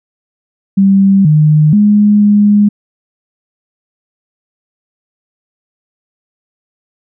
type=tone with pitch steps; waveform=sine; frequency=195.3 / 152.5 / 207.7 / 206.4 Hz; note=G3 / D#3 / G#3 / G#3; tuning=-6 / -34 / 0 / -10 cents; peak=-4 dBFS; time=0.77-2.69 s; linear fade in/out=10 ms; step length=480 ms; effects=none

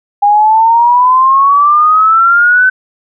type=exponential sweep; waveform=sine; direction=up; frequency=810 to 1526 Hz; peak=-4 dBFS; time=0.22-2.7 s; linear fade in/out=10 ms; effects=none

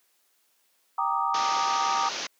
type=chord; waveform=sine; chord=Eb major seventh; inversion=first; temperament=equal; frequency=784 / 932.3 / 1174.7 / 1244.5 Hz; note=G5 / Bb5 / D6 / Eb6; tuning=0 / 0 / 0 / 0 cents; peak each=-30 / -28 / -29 / -29 dBFS; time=0.98-2.09 s; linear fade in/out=5 ms
type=low-pass noise; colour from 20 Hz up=white; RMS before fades=-33 dBFS; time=1.34-2.27 s; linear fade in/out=5 ms; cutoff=6400 Hz; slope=96 dB/octave
effects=white hiss -68 dBFS RMS until 2.39 s + high-pass 300 Hz 12 dB/octave

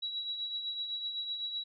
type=tone with tremolo; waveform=sine; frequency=3894 Hz; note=B7; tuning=25 cents flat; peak=-32 dBFS; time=0.02-1.64 s; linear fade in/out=10 ms; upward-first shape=triangle; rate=7.9 Hz; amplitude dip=55%; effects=none

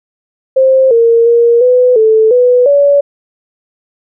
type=tone with pitch steps; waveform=sine; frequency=527 / 462.6 / 469.8 / 499.8 / 439.3 / 495 / 569 Hz; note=C5 / A#4 / A#4 / B4 / A4 / B4 / C#5; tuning=+12 / -13 / +13 / +21 / -3 / +4 / +45 cents; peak=-4 dBFS; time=0.56-3.01 s; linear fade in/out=10 ms; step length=350 ms; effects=none

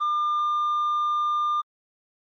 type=tone with tanh clipping; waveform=sine; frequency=1200 Hz; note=D6; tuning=37 cents sharp; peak=-22 dBFS; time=0-1.62 s; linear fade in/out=20 ms; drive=2 dB; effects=Opus 24 kbps

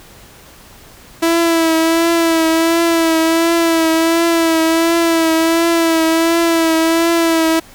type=tone with vibrato; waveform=sawtooth; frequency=329.6 Hz; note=E4; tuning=in tune; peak=-7 dBFS; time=1.22-7.6 s; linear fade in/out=10 ms; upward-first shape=triangle; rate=1.4 Hz; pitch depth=41 cents each way; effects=pink hiss -41 dBFS RMS until 7.74 s

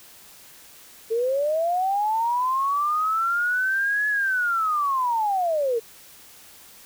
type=linear two-way sweep; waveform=sine; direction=up then down; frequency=440 to 1708 to 440 Hz; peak=-20 dBFS; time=1.1-5.8 s; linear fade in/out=20 ms; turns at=4.08 s; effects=white hiss -48 dBFS RMS until 6.85 s

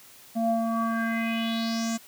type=tone with low-pass filter sweep; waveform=square; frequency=227.4 Hz; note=A#3; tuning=43 cents flat; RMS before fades=-27 dBFS; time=0.35-1.98 s; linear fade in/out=20 ms; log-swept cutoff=550 to 7500 Hz; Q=4.9; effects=white hiss -51 dBFS RMS until 2.07 s + high-pass 60 Hz 12 dB/octave

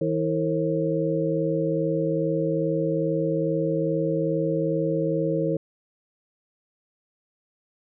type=tone cluster; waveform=sine; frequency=160.9 / 325.1 / 455.6 / 538 Hz; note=E3 / E4 / A#4 / C5; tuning=-42 / -24 / -40 / +48 cents; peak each=-27 dBFS; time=0.01-5.57 s; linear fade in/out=5 ms; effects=none

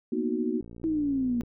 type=chord; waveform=sine; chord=B major seventh; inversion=third; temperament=equal; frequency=233.1 / 246.9 / 311.1 / 370 Hz; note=A#3 / B3 / D#4 / F#4; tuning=0 / 0 / 0 / 0 cents; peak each=-31 dBFS; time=0.12-0.61 s; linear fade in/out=5 ms
type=click train; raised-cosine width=3 ms; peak=-32 dBFS; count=49; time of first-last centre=0.61-1.435 s; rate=58.2 Hz
type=exponential sweep; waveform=sine; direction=down; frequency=327.4 to 233.1 Hz; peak=-24 dBFS; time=0.84-1.41 s; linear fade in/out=0 ms
effects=none

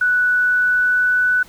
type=tone with pitch glide; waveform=sine; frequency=1480 to 1490.3 Hz; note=F#6 to F#6; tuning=0 to +12 cents; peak=-13 dBFS; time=0.01-1.43 s; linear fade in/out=5 ms; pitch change=+12 cents; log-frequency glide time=0.31-1.31 s; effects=pink hiss -46 dBFS RMS until 1.48 s

